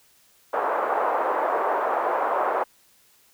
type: band-pass noise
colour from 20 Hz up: white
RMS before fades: -24 dBFS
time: 0.53-2.64 s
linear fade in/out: 10 ms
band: 440 to 1100 Hz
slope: 24 dB/octave
effects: white hiss -59 dBFS RMS until 3.33 s